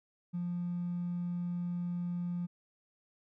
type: tone with hard clipping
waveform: triangle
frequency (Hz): 175.3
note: F3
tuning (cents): +7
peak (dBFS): -33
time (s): 0.33-2.47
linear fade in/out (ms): 20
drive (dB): 3
effects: none